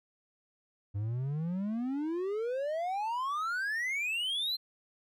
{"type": "exponential sweep", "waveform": "triangle", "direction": "up", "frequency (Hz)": [98, 4186], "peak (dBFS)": -29, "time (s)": [0.94, 4.57], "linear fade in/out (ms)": 20, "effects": []}